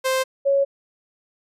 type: tone pair in turn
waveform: sawtooth / sine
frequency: 523.3 / 554.4 Hz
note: C5 / C#5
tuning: 0 / 0 cents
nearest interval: minor second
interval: 100 cents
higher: second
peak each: -15 dBFS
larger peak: neither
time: 0.04-0.24 / 0.45-0.65 s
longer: neither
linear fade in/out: 20 ms
effects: resampled to 32000 Hz